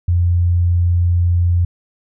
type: tone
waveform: sine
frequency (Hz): 87.31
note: F2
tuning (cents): 0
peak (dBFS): -11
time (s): 0.08-1.65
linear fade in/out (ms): 5
effects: none